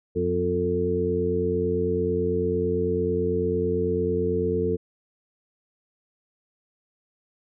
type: harmonic tone with a mistuned harmonic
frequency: 89 Hz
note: F2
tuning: 33 cents sharp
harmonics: 1 / 2 / 3 / 4 / 5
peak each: -30 / -30 / -32 / -29 / -24 dBFS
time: 0.15-4.77 s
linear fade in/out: 20 ms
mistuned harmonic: 3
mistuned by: -59 cents
effects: none